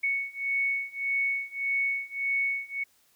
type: beating tone pair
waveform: sine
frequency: 2217 / 2218.7 Hz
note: C#7 / C#7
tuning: 0 / +1 cents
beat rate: 1.7 Hz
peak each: -30 / -29 dBFS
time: 0.03-2.84 s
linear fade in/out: 10 ms
effects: white hiss -65 dBFS RMS until 3.15 s